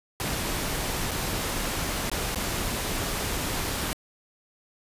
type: noise with dropouts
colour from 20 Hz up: pink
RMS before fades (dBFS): -29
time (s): 0.2-3.93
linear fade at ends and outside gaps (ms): 0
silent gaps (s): 1.11-1.115 / 2.098-2.116 / 2.347-2.358
effects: resampled to 32000 Hz